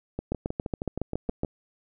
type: two click trains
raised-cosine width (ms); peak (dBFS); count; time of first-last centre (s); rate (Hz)
2; -17 / -14; 9 / 9; 0.19-1.448 / 0.32-1.434; 6.36 / 7.18
effects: none